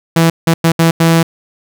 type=tone bursts at uneven times; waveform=sawtooth; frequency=165.1 Hz; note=E3; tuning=3 cents sharp; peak=-3 dBFS; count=5; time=0.16-0.3 / 0.47-0.54 / 0.64-0.72 / 0.79-0.91 / 1-1.23 s; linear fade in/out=5 ms; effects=none